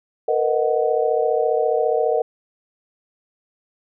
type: chord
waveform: sine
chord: B major seventh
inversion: third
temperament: equal with one note detuned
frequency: 459.2 / 493.9 / 622.3 / 740 Hz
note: A#4 / B4 / D#5 / F#5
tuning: -26 / 0 / 0 / 0 cents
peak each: -20 / -23 / -22 / -24 dBFS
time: 0.28-2.22 s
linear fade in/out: 5 ms
effects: none